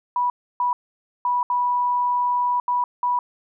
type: tone bursts at uneven times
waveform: sine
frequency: 980 Hz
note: B5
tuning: 14 cents flat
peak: -18 dBFS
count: 6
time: 0.16-0.3 / 0.6-0.73 / 1.25-1.43 / 1.5-2.6 / 2.68-2.84 / 3.03-3.19 s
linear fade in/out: 2 ms
effects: none